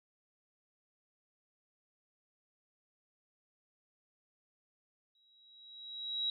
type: tone with exponential growth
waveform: sine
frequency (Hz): 3860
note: B7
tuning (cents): -40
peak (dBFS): -30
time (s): 5.15-6.3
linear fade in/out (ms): 2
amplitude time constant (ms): 250
effects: none